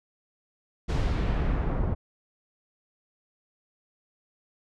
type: noise with low-pass filter sweep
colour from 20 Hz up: brown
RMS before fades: -26 dBFS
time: 0.88-1.95 s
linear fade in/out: 20 ms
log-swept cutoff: 6700 to 960 Hz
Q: 0.89
effects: none